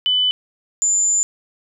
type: tone pair in turn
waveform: sine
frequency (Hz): 3000 / 7104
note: F#7 / A8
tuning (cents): +23 / +16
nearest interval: octave + minor third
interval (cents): 1493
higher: second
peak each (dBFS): -14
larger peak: neither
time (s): 0.06-0.31 / 0.82-1.23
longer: second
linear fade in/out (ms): 0
effects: none